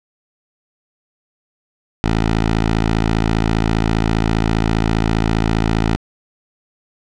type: tone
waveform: 10% pulse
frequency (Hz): 55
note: A1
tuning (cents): 0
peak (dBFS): -6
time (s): 2.04-5.96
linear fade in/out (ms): 0
effects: low-pass 5000 Hz 12 dB/octave